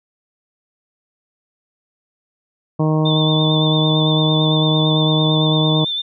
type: harmonic tone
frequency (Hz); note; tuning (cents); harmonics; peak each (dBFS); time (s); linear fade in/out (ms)
155.56; D#3; 0; 1 / 2 / 3 / 4 / 5 / 6 / 7; -15 / -20 / -24 / -25 / -31 / -29 / -30; 2.79-5.85; 10
type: tone with vibrato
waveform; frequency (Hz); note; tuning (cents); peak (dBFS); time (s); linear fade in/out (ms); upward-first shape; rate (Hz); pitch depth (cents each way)
sine; 3549; A7; +14; -19; 3.05-6.02; 10; sine; 8.9; 35
effects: none